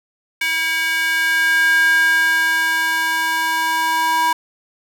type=tone with high-pass filter sweep; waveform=square; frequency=323.1 Hz; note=E4; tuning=35 cents flat; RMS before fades=-17 dBFS; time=0.41-4.33 s; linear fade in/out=5 ms; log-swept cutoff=2000 to 1100 Hz; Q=6.4; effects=none